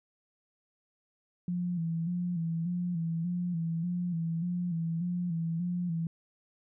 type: tone with vibrato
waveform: sine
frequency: 170.9 Hz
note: F3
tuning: 37 cents flat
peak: -29 dBFS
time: 1.48-6.07 s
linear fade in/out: 2 ms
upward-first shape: square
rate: 1.7 Hz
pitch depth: 60 cents each way
effects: none